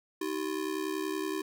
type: ring-modulated tone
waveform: square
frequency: 349.2 Hz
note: F4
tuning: in tune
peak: -29 dBFS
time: 0.21-1.42 s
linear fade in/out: 5 ms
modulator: 35.3 Hz
effects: none